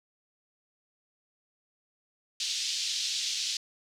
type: band-pass noise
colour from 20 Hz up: pink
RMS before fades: -32 dBFS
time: 2.4-3.57 s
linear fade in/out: 2 ms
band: 3400 to 6100 Hz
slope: 24 dB/octave
effects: none